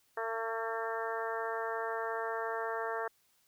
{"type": "harmonic tone with a mistuned harmonic", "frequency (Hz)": 225.7, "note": "A3", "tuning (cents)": 44, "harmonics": [2, 3, 4, 5, 6, 7, 8], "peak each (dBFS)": [-38, -40, -41, -42, -43, -43, -44], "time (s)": [0.17, 3.08], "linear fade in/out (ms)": 5, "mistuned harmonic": 7, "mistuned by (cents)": 17, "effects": ["white hiss -71 dBFS RMS until 3.47 s"]}